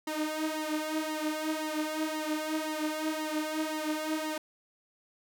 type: tone with flanger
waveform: sawtooth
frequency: 310 Hz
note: D#4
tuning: 6 cents flat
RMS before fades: -33 dBFS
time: 0.07-4.38 s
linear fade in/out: 5 ms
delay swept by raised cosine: 1 to 4.7 ms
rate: 1.9 Hz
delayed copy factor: +0.75
effects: none